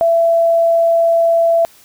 sine tone, 669 Hz, E5, 25 cents sharp, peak -9 dBFS, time 0.01-1.65 s, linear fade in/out 0 ms, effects white hiss -46 dBFS RMS until 1.84 s

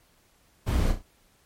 brown noise with echo, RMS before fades -24 dBFS, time 0.66-0.93 s, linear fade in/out 20 ms, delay 33 ms, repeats 3, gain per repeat -8 dB, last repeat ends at 1.029 s, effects pink hiss -63 dBFS RMS until 1.45 s + MP3 64 kbps

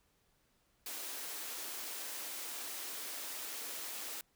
white high-pass noise, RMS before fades -43 dBFS, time 0.86-4.21 s, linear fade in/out 2 ms, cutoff 250 Hz, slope 48 dB/octave, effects pink hiss -74 dBFS RMS until 4.35 s

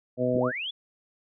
harmonic tone, 125.5 Hz, B2, 28 cents sharp, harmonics 1 / 2 / 3 / 4 / 5, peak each -32 / -28 / -33 / -27 / -28 dBFS, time 0.17-0.52 s, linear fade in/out 50 ms
sine linear sweep, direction up, 34.65 to 3512 Hz, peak -30 dBFS, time 0.34-0.71 s, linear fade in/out 10 ms
effects none

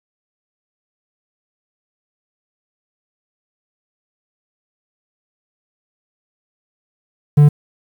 triangle tone, 146.83 Hz, D3, in tune, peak -3 dBFS, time 7.37-7.49 s, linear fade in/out 10 ms, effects 7-bit

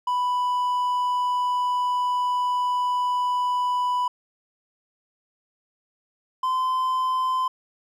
triangle tone pair in turn, 990 / 1028.4 Hz, B5 / C6, +4 / -30 cents, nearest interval minor second, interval 66 cents, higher second, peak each -19 dBFS, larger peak neither, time 0.07-4.08 / 6.43-7.48 s, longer first, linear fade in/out 5 ms, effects none

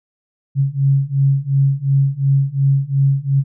sine beating tone pair, 136.2 / 139 Hz, C#3 / C#3, -30 / +5 cents, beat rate 2.8 Hz, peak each -16 / -15 dBFS, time 0.55-3.44 s, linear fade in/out 50 ms, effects none

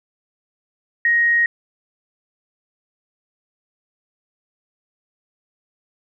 sine tone, 1877 Hz, A#6, 11 cents sharp, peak -13 dBFS, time 1.05-1.46 s, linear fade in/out 2 ms, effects none

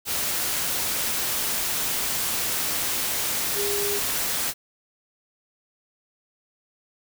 sine tone in noise, 406.5 Hz, G#4, 37 cents flat, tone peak -27 dBFS, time 3.54-4.01 s, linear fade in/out 50 ms, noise white, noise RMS -26 dBFS, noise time 0.05-4.54 s, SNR -4 dB, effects none

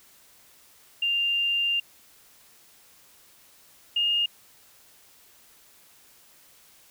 sine tone pair in turn, 2794 / 2836 Hz, F7 / F7, 0 / +26 cents, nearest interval unison, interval 26 cents, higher second, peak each -22 / -21 dBFS, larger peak second, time 1.02-1.8 / 3.96-4.26 s, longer first, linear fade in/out 5 ms, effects white hiss -56 dBFS RMS until 6.9 s

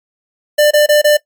square tone bursts, 595 Hz, D5, 22 cents sharp, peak -7 dBFS, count 4, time 0.58-1.172 s, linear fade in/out 10 ms, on 130 ms, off 24 ms, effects noise-tail reverb RT60 0.1 s tail -20 dB re dry + MP3 96 kbps

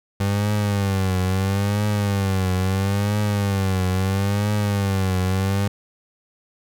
30% pulse tone with vibrato, 98.4 Hz, G2, 7 cents sharp, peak -16 dBFS, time 0.2-5.68 s, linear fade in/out 5 ms, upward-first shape triangle, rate 0.75 Hz, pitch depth 120 cents each way, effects none

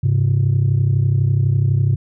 sine tone pair together, 102.4 / 134.44 Hz, G#2 / C3, -24 / +47 cents, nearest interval perfect fourth, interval 471 cents, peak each -14 dBFS, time 0.03-1.96 s, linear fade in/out 10 ms, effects tanh soft clip ceiling -9 dBFS

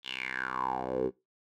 10% pulse tone with band-pass filter sweep, 64.2 Hz, C2, 32 cents flat, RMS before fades -33 dBFS, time 0.03-1.11 s, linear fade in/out 50 ms, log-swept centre 3400 to 380 Hz, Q 7.1, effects noise-tail reverb RT60 0.2 s tail -17 dB re dry

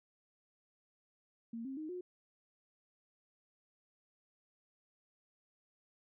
sine tone with pitch steps, 230 / 267.3 / 310.6 / 360.9 Hz, A#3 / C4 / D#4 / F#4, -23 / +37 / -3 / -43 cents, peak -40 dBFS, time 1.53-2.01 s, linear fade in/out 5 ms, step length 120 ms, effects none

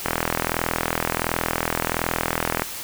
click train, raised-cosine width 0.5 ms, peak -5 dBFS, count 107, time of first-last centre 0.06-2.62 s, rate 41.4 Hz, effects white hiss -33 dBFS RMS until 2.83 s

